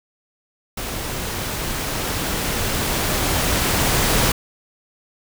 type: noise with level ramp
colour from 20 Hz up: pink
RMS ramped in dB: -28 to -17 dBFS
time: 0.77-4.32 s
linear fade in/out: 5 ms
effects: none